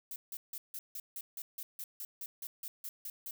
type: noise bursts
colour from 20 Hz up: violet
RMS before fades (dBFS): -42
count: 16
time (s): 0.11-3.31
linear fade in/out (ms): 2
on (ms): 50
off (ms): 160
effects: none